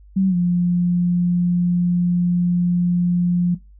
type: tone with pitch glide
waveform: sine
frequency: 190.9 to 176.07 Hz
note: G3 to F3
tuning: -46 to +14 cents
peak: -14 dBFS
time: 0.16-3.55 s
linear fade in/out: 10 ms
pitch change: -140 cents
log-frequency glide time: 0.28-0.36 s
effects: noise-tail reverb RT60 0.2 s tail -17 dB re dry + added 50 Hz sine -43 dBFS peak until 3.79 s